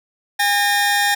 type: tone pair together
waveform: sawtooth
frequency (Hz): 813.3 / 1830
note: G#5 / A#6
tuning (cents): -36 / -32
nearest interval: octave + major second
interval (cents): 1404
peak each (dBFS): -14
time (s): 0.39-1.15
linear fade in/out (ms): 10
effects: none